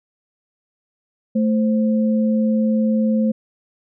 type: tone pair together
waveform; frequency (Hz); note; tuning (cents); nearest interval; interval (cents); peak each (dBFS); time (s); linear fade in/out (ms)
sine; 220 / 523.3; A3 / C5; 0 / 0; octave + minor third; 1500; -15 / -24; 1.35-3.32; 10
effects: none